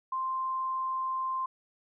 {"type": "tone", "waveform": "sine", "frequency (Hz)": 1046.5, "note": "C6", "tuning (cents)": 0, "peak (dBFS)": -29, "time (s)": [0.12, 1.46], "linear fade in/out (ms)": 5, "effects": []}